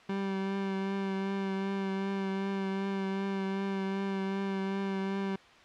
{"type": "tone with vibrato", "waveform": "30% pulse", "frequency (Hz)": 194.5, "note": "G3", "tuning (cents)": -13, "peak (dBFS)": -28, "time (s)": [0.09, 5.36], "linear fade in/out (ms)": 5, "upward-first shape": "triangle", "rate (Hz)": 2.6, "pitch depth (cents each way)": 22, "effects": ["white hiss -55 dBFS RMS until 5.64 s", "low-pass 3000 Hz 12 dB/octave"]}